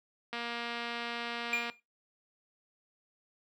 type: click train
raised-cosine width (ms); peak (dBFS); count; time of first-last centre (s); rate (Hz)
0.3; -22; 324; 0.33-1.699; 236
type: tone with exponential decay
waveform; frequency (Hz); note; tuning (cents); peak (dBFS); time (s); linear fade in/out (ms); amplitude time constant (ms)
triangle; 2403; D7; +39; -24; 1.53-1.8; 2; 58
effects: noise-tail reverb RT60 0.2 s tail -18 dB re dry + high-pass 150 Hz 12 dB/octave